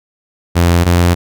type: tone pair in turn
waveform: sawtooth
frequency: 86.2 / 87.3 Hz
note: F2 / F2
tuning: -22 / 0 cents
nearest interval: unison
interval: 22 cents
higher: second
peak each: -4 dBFS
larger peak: neither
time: 0.55-0.85 / 0.85-1.15 s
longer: neither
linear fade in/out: 20 ms
effects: none